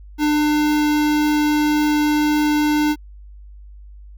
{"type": "tone with notch filter", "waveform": "square", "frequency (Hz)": 299.7, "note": "D4", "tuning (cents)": 35, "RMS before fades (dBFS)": -17, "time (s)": [0.18, 2.96], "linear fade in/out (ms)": 50, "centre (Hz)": 8800, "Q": 1.7, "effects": ["added 50 Hz sine -37 dBFS peak until 4.17 s"]}